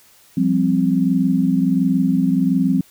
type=chord; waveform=sine; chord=F suspended second; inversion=none; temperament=equal; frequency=174.61 / 196 / 261.6 Hz; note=F3 / G3 / C4; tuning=0 / 0 / 0 cents; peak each=-19 / -19 / -17 dBFS; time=0.37-2.81 s; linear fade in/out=5 ms; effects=white hiss -51 dBFS RMS until 2.9 s